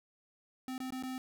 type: tone with dropouts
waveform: square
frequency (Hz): 258.5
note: C4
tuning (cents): -21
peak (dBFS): -38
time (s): 0.68-1.18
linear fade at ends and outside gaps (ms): 1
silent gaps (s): 0.78-0.802 / 0.905-0.923 / 1.026-1.035
effects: none